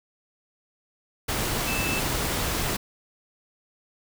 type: tone in noise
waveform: sine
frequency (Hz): 2637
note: E7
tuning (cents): 0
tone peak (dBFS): -29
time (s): 1.67-2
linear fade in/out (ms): 10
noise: pink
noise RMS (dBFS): -27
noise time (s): 1.28-2.77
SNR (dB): -5
effects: none